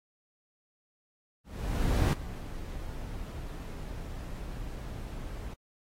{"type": "noise with ADSR envelope", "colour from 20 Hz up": "brown", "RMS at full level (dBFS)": -23, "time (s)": [1.44, 5.54], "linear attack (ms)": 690, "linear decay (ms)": 3, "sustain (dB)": -16, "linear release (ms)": 6, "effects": ["AAC 48 kbps"]}